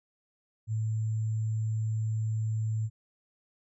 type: tone with sample-and-hold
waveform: sine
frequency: 110 Hz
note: A2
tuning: in tune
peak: -27 dBFS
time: 0.67-2.9 s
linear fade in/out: 50 ms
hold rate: 7350 Hz
effects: resampled to 22050 Hz